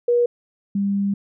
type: tone pair in turn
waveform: sine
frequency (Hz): 480.7 / 199.44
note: B4 / G3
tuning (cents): -47 / +30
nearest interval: octave + minor third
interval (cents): 1523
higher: first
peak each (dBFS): -14 / -18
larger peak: first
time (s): 0.08-0.26 / 0.75-1.14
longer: second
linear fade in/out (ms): 5
effects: none